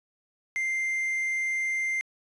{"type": "tone with quantisation", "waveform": "triangle", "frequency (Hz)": 2093, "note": "C7", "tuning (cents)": 0, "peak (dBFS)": -24, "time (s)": [0.56, 2.01], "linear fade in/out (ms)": 0, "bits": 9, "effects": ["resampled to 24000 Hz"]}